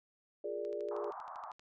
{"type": "chord", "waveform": "sine", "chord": "Bb dominant seventh", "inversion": "second", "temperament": "equal with one note detuned", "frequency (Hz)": [352.9, 415.3, 466.2, 587.3], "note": ["F4", "Ab4", "Bb4", "D5"], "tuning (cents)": [18, 0, 0, 0], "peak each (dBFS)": [-45, -39, -45, -41], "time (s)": [0.44, 1.11], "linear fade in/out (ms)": 5}
{"type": "click train", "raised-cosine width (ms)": 0.2, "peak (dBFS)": -40, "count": 13, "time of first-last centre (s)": [0.65, 1.595], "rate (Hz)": 12.7}
{"type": "band-pass noise", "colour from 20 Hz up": "white", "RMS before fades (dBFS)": -46, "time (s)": [0.91, 1.52], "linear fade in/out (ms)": 2, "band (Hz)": [710, 1200], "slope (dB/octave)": 48}
{"effects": []}